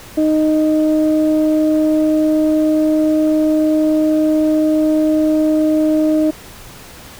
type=tone pair together; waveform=sine; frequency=309.5 / 620 Hz; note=D#4 / D#5; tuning=-9 / -6 cents; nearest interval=octave; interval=1203 cents; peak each=-11 / -17 dBFS; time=0.17-6.31 s; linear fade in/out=10 ms; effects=tanh soft clip ceiling -4 dBFS + pink hiss -37 dBFS RMS until 7.19 s